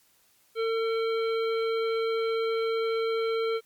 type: harmonic tone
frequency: 451.5 Hz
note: A4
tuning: 45 cents sharp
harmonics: 1 / 3 / 5 / 7 / 9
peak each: -25 / -35 / -39 / -42 / -44 dBFS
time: 0.55-3.61 s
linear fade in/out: 50 ms
effects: white hiss -64 dBFS RMS until 3.65 s + MP3 96 kbps